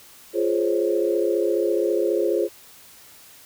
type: chord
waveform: sine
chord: Db major seventh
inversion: first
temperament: just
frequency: 346.5 / 415.8 / 519.7 / 554.4 Hz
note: F4 / Ab4 / C5 / Db5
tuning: -14 / +2 / -12 / 0 cents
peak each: -23 / -23 / -25 / -28 dBFS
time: 0.33-2.49 s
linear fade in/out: 50 ms
effects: white hiss -48 dBFS RMS until 3.45 s